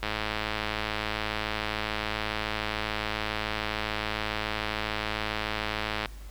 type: click train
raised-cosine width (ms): 0.3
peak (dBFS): -13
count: 646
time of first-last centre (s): 0.03-6.058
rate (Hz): 107
effects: added 50 Hz sine -40 dBFS peak until 6.3 s + pink hiss -53 dBFS RMS until 6.3 s